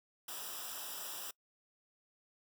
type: noise with comb filter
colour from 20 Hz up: white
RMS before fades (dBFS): -44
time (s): 0.28-1.31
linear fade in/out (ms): 5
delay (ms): 0.46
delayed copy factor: -0.85
effects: noise-tail reverb RT60 0.1 s tail -24 dB re dry